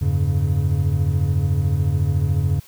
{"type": "tone cluster", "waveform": "triangle", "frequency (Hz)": [85.6, 99.5, 140.2], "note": ["F2", "G2", "C#3"], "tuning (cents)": [-34, 26, 20], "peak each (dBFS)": -19, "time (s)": [0.01, 2.6], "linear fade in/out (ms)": 10, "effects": ["white hiss -49 dBFS RMS until 2.67 s"]}